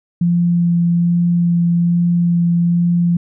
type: tone with vibrato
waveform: sine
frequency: 172.3 Hz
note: F3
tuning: 23 cents flat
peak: -11 dBFS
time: 0.21-3.17 s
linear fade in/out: 5 ms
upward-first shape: sine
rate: 1.2 Hz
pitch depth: 9 cents each way
effects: none